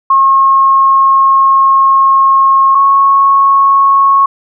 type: tone pair in turn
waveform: sine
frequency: 1082 / 1099 Hz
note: C#6 / C#6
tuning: -42 / -15 cents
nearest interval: unison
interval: 27 cents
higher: second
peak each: -4 dBFS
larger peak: neither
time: 0.1-2.75 / 2.75-4.26 s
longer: first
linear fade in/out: 5 ms
effects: none